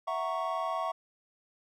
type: chord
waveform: triangle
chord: F# dominant seventh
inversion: third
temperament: equal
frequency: 659.3 / 740 / 932.3 / 1108.7 Hz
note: E5 / F#5 / A#5 / C#6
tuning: 0 / 0 / 0 / 0 cents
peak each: -33 / -35 / -37 / -32 dBFS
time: 0.07-0.92 s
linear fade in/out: 10 ms
effects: none